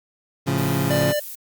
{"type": "chord", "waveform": "25% pulse", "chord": "A augmented", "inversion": "none", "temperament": "equal", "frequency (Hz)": [110, 138.59, 174.61], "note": ["A2", "C#3", "E#3"], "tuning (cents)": [0, 0, 0], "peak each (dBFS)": [-23, -18, -22], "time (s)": [0.46, 1.13], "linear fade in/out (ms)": 20}
{"type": "noise", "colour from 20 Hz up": "violet", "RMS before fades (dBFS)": -34, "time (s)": [0.58, 1.35], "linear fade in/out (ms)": 0}
{"type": "tone", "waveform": "square", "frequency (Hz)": 593, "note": "D5", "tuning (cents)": 17, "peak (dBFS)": -21, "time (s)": [0.9, 1.2], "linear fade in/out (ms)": 10}
{"effects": ["Opus 48 kbps"]}